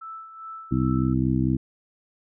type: tone with tremolo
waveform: sine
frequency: 1318.5 Hz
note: E6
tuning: in tune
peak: -34 dBFS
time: 0.01-1.14 s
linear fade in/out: 10 ms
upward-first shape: sine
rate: 2.5 Hz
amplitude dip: 60%
type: harmonic tone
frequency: 64.4 Hz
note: C2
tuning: 27 cents flat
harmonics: 1 / 2 / 3 / 4 / 5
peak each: -30 / -24 / -27 / -25 / -27 dBFS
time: 0.71-1.57 s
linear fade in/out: 10 ms
effects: none